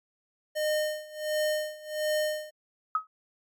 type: tone with tremolo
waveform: square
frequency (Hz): 611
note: D#5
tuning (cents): -32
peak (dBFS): -25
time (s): 0.55-2.51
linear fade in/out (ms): 20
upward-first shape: sine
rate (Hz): 1.4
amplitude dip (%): 90
type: tone with exponential decay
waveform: sine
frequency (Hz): 1271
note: D#6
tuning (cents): +36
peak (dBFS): -19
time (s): 2.95-3.07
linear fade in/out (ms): 2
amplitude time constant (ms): 24
effects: MP3 96 kbps